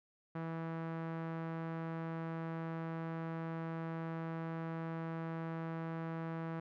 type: tone with low-pass filter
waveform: sawtooth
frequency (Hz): 163.7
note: E3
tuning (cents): -12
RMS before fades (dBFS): -41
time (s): 0.35-6.6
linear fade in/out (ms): 5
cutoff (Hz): 1500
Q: 1.2
effects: none